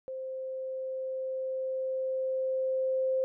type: tone with level ramp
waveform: sine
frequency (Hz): 523.3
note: C5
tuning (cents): 0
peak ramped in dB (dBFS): -35 to -25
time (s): 0.08-3.24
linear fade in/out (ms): 0
effects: none